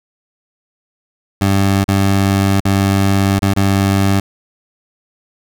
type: tone with dropouts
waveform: 20% pulse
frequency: 98 Hz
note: G2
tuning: in tune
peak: -6 dBFS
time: 1.41-4.2 s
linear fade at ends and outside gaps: 5 ms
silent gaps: 1.842-1.881 / 2.604-2.652 / 3.392-3.421 / 3.537-3.563 s
effects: none